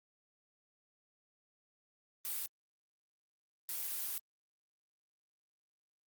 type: noise bursts at uneven times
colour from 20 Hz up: blue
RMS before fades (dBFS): -39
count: 2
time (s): 2.25-2.46 / 3.69-4.18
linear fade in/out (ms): 0
effects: Opus 32 kbps